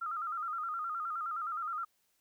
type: tone with vibrato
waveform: sine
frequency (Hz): 1300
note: E6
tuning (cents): -24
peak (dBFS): -34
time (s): 0.01-1.85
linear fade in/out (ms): 10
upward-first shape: square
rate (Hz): 9.6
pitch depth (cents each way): 82
effects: white hiss -75 dBFS RMS until 2.2 s